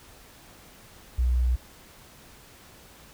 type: tone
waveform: sine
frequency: 61.74 Hz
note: B1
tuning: in tune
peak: -20 dBFS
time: 1.18-1.56 s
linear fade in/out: 10 ms
effects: pink hiss -51 dBFS RMS until 3.13 s